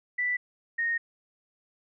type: tone pair in turn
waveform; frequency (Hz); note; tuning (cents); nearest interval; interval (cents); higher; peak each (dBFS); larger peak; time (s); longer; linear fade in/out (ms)
sine; 1975.5 / 1855.8; B6 / A#6; 0 / -8; minor second; 108; first; -25; neither; 0.18-0.37 / 0.78-0.98; second; 10
effects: none